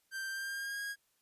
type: tone with pitch glide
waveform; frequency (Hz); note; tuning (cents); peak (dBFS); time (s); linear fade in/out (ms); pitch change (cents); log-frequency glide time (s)
45% pulse; 1570 to 1637.6; G6 to G#6; +2 to -25; -37; 0.11-0.96; 50; +73; 0.3-0.81
effects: white hiss -75 dBFS RMS until 1.21 s + resampled to 32000 Hz